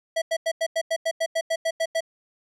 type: tone bursts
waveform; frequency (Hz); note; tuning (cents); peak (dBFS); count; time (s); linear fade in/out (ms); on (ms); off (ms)
square; 654; E5; -14; -22; 13; 0.16-2.007; 10; 59; 90
effects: low-pass 9000 Hz 12 dB/octave